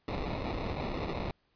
pink noise with sample-and-hold, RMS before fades -35 dBFS, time 0.08-1.31 s, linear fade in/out 2 ms, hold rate 1575 Hz, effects pink hiss -73 dBFS RMS until 1.55 s + resampled to 11025 Hz

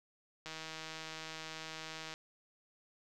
click train, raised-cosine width 0.2 ms, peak -27 dBFS, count 268, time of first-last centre 0.46-2.139 s, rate 159 Hz, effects none

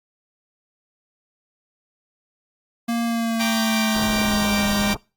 square tone with pitch glide, 233.2 to 205.4 Hz, A#3 to G#3, +1 to -19 cents, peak -21 dBFS, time 2.88-4.94 s, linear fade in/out 10 ms, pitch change -220 cents, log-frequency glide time 3.05-4.61 s
10% pulse chord, G minor, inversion none, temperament equal, 784 / 932.3 / 1174.7 Hz, G5 / Bb5 / D6, 0 / 0 / 0 cents, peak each -18 / -21 / -20 dBFS, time 3.39-4.95 s, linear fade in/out 20 ms
pink low-pass noise, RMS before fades -30 dBFS, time 3.95-4.97 s, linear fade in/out 5 ms, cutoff 1300 Hz, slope 48 dB/octave
effects noise-tail reverb RT60 0.3 s tail -24 dB re dry + Opus 48 kbps

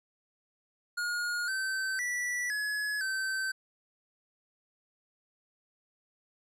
square tone with pitch steps, 1433 / 1543 / 1958 / 1693 / 1545 Hz, F6 / G6 / B6 / G#6 / G6, +44 / -28 / -15 / +33 / -26 cents, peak -31 dBFS, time 0.97-3.52 s, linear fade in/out 10 ms, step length 510 ms, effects low-pass 11000 Hz 12 dB/octave

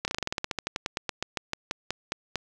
slowing click train, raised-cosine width 0.2 ms, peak -11 dBFS, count 24, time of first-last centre 0.05-2.357 s, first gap 29 ms, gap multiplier 1.1, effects none

